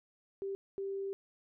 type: tone bursts at uneven times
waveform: sine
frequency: 392 Hz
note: G4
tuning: in tune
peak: -35 dBFS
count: 2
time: 0.42-0.55 / 0.78-1.13 s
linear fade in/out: 0 ms
effects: none